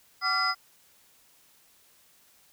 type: tone cluster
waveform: sine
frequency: 751 / 1154 / 1382 / 2014 / 5010 Hz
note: F#5 / D6 / F6 / B6 / D#8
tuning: +26 / -31 / -19 / +33 / +11 cents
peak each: -34 / -30 / -27 / -32 / -28 dBFS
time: 0.21-0.55 s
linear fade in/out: 50 ms
effects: tanh soft clip ceiling -15 dBFS + white hiss -61 dBFS RMS until 2.52 s